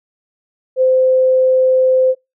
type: tone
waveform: sine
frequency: 517 Hz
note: C5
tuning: 21 cents flat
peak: -9 dBFS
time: 0.76-2.15 s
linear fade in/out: 50 ms
effects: noise-tail reverb RT60 0.2 s tail -22 dB re dry